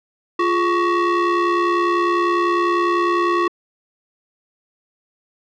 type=ring-modulated tone; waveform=square; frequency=383 Hz; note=G4; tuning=40 cents flat; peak=-13 dBFS; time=0.39-3.48 s; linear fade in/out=5 ms; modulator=731 Hz; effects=low-pass 3000 Hz 12 dB/octave